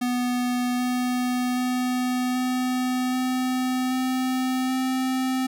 square tone with pitch steps, 246.9 / 248.9 / 250.9 / 253 / 255 / 257.1 / 259.2 Hz, B3 / B3 / B3 / B3 / C4 / C4 / C4, 0 / +14 / +28 / +42 / -44 / -30 / -16 cents, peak -23 dBFS, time 0.01-5.47 s, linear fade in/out 10 ms, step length 780 ms, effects none

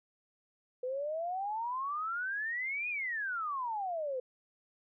sine exponential two-way sweep, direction up then down, 493.9 to 2504 to 493.9 Hz, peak -33 dBFS, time 0.83-4.2 s, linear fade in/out 5 ms, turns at 2.89 s, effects none

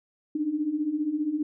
sine beating tone pair, 290 / 305 Hz, D4 / D#4, -22 / -34 cents, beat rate 15 Hz, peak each -31 / -26 dBFS, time 0.35-1.43 s, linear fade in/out 5 ms, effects none

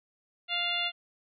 harmonic tone, 698.5 Hz, F5, in tune, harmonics 1 / 2 / 3 / 4 / 5 / 6, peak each -38 / -39 / -36 / -31 / -33 / -41 dBFS, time 0.48-0.92 s, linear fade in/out 50 ms, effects none

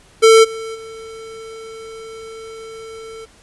square tone with level steps, 446.9 Hz, A4, 27 cents sharp, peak -6 / -26 / -32 dBFS, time 0.22-3.26 s, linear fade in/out 20 ms, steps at 0.43 / 0.74 s, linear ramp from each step 20 ms, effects pink hiss -49 dBFS RMS until 3.42 s + resampled to 24000 Hz

